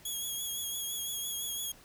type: tone with vibrato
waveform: 10% pulse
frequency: 3322 Hz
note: G#7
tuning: in tune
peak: -27 dBFS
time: 0.05-1.72 s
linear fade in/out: 5 ms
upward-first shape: triangle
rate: 5.9 Hz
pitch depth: 41 cents each way
effects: pink hiss -57 dBFS RMS until 1.84 s